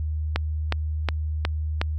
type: click train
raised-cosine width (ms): 0.3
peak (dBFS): -7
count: 5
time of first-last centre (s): 0.36-1.815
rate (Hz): 2.75
effects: added 77 Hz sine -24 dBFS peak until 1.98 s